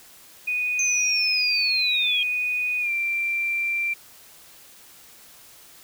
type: tone with pitch glide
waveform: sine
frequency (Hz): 2478 to 2359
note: D#7 to D7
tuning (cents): -8 to +7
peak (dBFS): -22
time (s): 0.47-3.94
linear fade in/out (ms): 10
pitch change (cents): -85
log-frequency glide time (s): 2.8-2.91
type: linear sweep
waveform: sine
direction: down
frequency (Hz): 6270 to 3202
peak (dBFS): -22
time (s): 0.79-2.23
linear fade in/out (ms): 2
effects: white hiss -49 dBFS RMS until 5.83 s